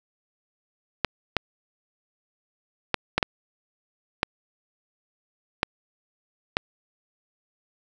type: clicks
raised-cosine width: 0.3 ms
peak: -4 dBFS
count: 8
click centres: 1.047 / 1.367 / 2.943 / 3.18 / 3.228 / 4.231 / 5.631 / 6.569 s
effects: none